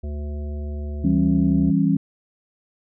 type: harmonic tone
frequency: 73.42 Hz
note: D2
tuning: in tune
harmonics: 1 / 3 / 5 / 7 / 9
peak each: -26 / -37 / -40 / -46 / -45 dBFS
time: 0.03-1.71 s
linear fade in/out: 10 ms
type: chord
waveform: sine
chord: C# diminished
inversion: first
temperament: equal with one note detuned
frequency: 164.81 / 196 / 273.1 Hz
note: E3 / G3 / C#4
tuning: 0 / 0 / -26 cents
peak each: -20 / -20 / -20 dBFS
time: 1.04-1.97 s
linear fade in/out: 5 ms
effects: none